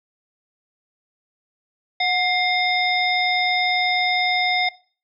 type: harmonic tone with a mistuned harmonic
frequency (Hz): 730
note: F#5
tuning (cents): -24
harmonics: 1 / 3 / 5 / 7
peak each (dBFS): -22 / -22 / -24 / -29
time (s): 2-4.69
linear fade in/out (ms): 5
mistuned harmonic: 3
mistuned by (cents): -66
effects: noise-tail reverb RT60 0.4 s tail -19 dB re dry